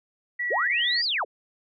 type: tone with vibrato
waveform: sine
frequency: 1922 Hz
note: B6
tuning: 48 cents flat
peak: -25 dBFS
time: 0.39-1.02 s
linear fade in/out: 10 ms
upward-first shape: square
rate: 4.4 Hz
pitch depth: 19 cents each way
type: linear two-way sweep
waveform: sine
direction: up then down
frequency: 313.1 to 4978 to 313.1 Hz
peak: -23 dBFS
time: 0.5-1.25 s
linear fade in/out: 20 ms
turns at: 1.04 s
effects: none